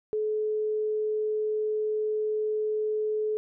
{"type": "tone", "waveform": "sine", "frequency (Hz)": 428.8, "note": "A4", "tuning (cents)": -45, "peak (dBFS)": -25, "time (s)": [0.13, 3.37], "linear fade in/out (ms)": 0, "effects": []}